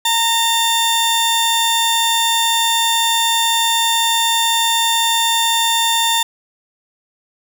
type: tone pair together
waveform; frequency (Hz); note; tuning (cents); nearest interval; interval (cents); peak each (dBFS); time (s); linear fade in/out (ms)
sawtooth; 918 / 3572; A#5 / A7; -27 / +25; 2 octaves; 2352; -13; 0.05-6.23; 5
effects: none